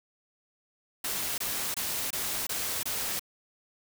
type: noise bursts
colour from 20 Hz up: white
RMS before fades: -32 dBFS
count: 6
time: 1.04-3.195 s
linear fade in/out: 5 ms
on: 340 ms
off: 23 ms
effects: none